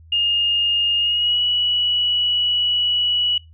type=tone with pitch glide; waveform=sine; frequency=2836 to 2936 Hz; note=F7 to F#7; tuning=+26 to -14 cents; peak=-16 dBFS; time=0.12-3.38 s; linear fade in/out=5 ms; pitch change=+60 cents; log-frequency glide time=0.97-1.42 s; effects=noise-tail reverb RT60 0.2 s tail -21 dB re dry + added 81 Hz sine -43 dBFS peak until 3.53 s